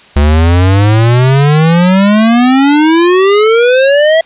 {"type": "exponential sweep", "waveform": "square", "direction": "up", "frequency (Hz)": [70.9, 659.3], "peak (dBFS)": -5, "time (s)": [0.16, 4.21], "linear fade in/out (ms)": 5, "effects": ["white hiss -39 dBFS RMS until 4.25 s", "resampled to 8000 Hz"]}